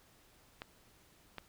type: clicks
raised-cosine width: 0.3 ms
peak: -26 dBFS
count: 2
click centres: 0.619 / 1.383 s
effects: pink hiss -65 dBFS RMS until 1.48 s